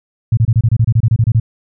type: tone bursts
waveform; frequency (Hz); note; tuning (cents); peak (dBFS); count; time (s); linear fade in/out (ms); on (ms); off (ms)
sine; 113.5; A#2; -46; -7; 14; 0.32-1.399; 5; 52; 27
effects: none

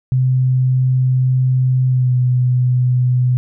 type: tone with pitch glide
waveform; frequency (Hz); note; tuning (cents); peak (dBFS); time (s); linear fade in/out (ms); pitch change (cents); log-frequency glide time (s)
sine; 128.7 to 125.47; C3 to B2; -28 to +28; -11; 0.12-3.37; 0; -44; 1.87-2.14
effects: none

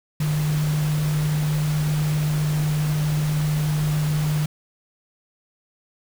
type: tone in noise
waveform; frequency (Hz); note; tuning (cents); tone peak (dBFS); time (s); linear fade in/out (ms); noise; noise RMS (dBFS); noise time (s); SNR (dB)
sine; 151.3; D#3; -48; -19; 0.2-4.46; 5; pink; -33; 0.2-4.46; +11
effects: none

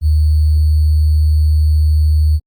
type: tone with sample-and-hold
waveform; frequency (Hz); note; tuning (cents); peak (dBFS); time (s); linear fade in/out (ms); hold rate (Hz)
sine; 76.6; D#2; -27; -8; 0.01-2.4; 50; 4410
effects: Opus 32 kbps

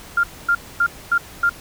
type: tone bursts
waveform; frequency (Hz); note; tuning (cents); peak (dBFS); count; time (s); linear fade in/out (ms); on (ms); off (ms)
sine; 1396.9; F6; 0; -13; 5; 0.17-1.495; 5; 65; 250
effects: pink hiss -40 dBFS RMS until 1.6 s

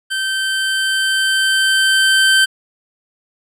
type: tone with level ramp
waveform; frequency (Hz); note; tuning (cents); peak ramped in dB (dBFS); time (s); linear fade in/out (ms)
25% pulse; 1552; G6; -18; -14 to -5; 0.1-2.46; 20
effects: low-pass 12000 Hz 12 dB/octave

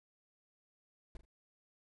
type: noise with echo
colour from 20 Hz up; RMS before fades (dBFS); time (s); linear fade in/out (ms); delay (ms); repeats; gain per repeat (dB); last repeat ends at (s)
brown; -45; 1.15-1.17; 2; 41; 2; -12; 1.252
effects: resampled to 24000 Hz

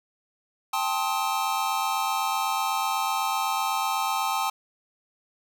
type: chord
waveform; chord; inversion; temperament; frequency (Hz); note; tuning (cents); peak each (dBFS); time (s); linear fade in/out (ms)
square; A half-diminished seventh; third; just; 792 / 880 / 1056 / 1267.2; G5 / A5 / C6 / Eb6; +18 / 0 / +16 / +31; -30 / -30 / -32 / -31; 0.73-4.5; 5
effects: none

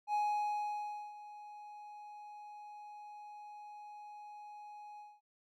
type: tone with ADSR envelope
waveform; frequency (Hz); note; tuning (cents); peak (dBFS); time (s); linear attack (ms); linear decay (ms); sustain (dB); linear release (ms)
triangle; 835; G#5; +9; -28; 0.07-5.21; 68; 990; -18; 220
effects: none

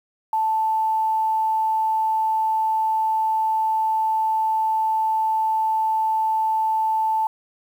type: tone with quantisation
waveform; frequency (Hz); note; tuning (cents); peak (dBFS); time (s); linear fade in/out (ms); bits
sine; 880; A5; 0; -18; 0.33-7.27; 2; 8
effects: none

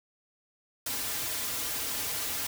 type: noise with comb filter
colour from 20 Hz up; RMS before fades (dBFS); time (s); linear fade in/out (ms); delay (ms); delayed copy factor
white; -33; 0.86-2.47; 5; 5.4; -0.95
effects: none

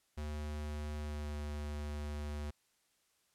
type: tone with pitch glide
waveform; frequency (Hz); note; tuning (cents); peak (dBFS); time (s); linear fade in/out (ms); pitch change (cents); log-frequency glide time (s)
square; 74.9 to 73.95; D2 to D2; +35 to +13; -39; 0.17-2.51; 10; -22; 0.95-1.36
effects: white hiss -75 dBFS RMS until 3.34 s + low-pass 11000 Hz 12 dB/octave

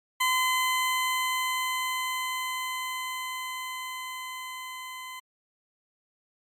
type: tone with level ramp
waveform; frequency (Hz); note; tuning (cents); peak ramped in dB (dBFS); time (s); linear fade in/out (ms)
20% pulse; 1024; C6; -38; -17 to -33; 0.2-5.2; 10
effects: MP3 64 kbps

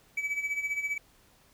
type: tone with tremolo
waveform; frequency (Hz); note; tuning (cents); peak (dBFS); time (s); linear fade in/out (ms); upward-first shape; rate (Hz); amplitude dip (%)
triangle; 2291; D7; -44; -25; 0.17-0.98; 5; sine; 15; 70
effects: pink hiss -62 dBFS RMS until 1.53 s

